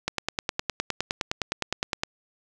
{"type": "click train", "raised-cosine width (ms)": 0.2, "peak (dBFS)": -8, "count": 20, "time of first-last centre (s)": [0.08, 2.035], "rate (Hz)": 9.72, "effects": []}